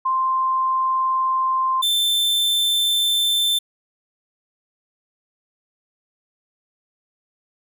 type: tone pair in turn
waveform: sine / 45% pulse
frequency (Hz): 1046.5 / 3547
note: C6 / A7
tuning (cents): 0 / +13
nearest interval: octave + major sixth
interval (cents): 2113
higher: second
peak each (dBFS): -17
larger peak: neither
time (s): 0.05-1.82 / 1.82-3.59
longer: neither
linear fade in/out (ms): 10
effects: none